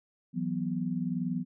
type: chord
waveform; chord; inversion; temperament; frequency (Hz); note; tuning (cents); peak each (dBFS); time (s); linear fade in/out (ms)
sine; E suspended second; none; equal; 164.81 / 185 / 246.9; E3 / F#3 / B3; 0 / 0 / 0; -34 / -33 / -33; 0.33-1.45; 50
effects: none